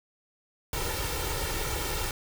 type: noise with comb filter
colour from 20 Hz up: pink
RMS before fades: -31 dBFS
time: 0.73-2.11 s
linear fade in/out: 2 ms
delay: 2.2 ms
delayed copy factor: +0.7
effects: none